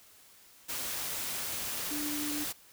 sine tone in noise, 295.9 Hz, D4, 13 cents sharp, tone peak -35 dBFS, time 1.9-2.45 s, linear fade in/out 20 ms, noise white, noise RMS -36 dBFS, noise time 0.68-2.53 s, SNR -2 dB, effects white hiss -58 dBFS RMS until 2.72 s

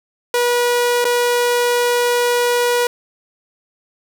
sawtooth tone with dropouts, 484.2 Hz, B4, 34 cents flat, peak -10 dBFS, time 0.34-2.87 s, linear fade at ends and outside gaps 2 ms, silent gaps 1.044-1.051 s, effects none

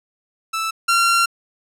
sawtooth tone pair in turn, 1318.5 / 1373 Hz, E6 / F6, 0 / -30 cents, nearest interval minor second, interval 70 cents, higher second, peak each -17 / -10 dBFS, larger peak second, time 0.53-0.71 / 0.88-1.26 s, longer second, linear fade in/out 10 ms, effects low-pass 12000 Hz 12 dB/octave

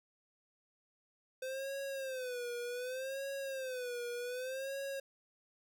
square tone with vibrato, 514 Hz, C5, 31 cents flat, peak -39 dBFS, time 1.42-5 s, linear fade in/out 5 ms, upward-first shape sine, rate 0.66 Hz, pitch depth 120 cents each way, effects none

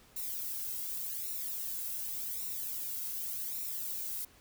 violet noise with flanger, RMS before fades -38 dBFS, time 0.16-4.25 s, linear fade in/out 5 ms, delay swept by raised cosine 0.62 to 1.72 ms, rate 0.87 Hz, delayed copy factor -0.85, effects pink hiss -61 dBFS RMS until 4.4 s

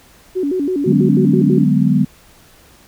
sine tone with vibrato, 324.6 Hz, E4, 27 cents flat, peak -15 dBFS, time 0.35-1.65 s, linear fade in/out 20 ms, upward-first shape square, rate 6.1 Hz, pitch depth 230 cents each way
sine chord, G# half-diminished seventh, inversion second, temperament just, 149.51 / 186.89 / 207.7 / 249.2 Hz, D3 / F#3 / G#3 / B3, +31 / +18 / 0 / +16 cents, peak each -16 dBFS, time 0.86-2.05 s, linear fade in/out 10 ms
effects pink hiss -47 dBFS RMS until 2.87 s

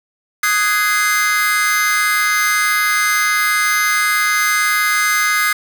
45% pulse chord, Ab dominant seventh, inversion second, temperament just, 1245.9 / 1495.1 / 1661.2 / 2077 Hz, Eb6 / Gb6 / Ab6 / C7, +2 / +18 / 0 / -13 cents, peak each -19 / -22 / -20 / -17 dBFS, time 0.43-5.53 s, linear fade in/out 5 ms, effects none

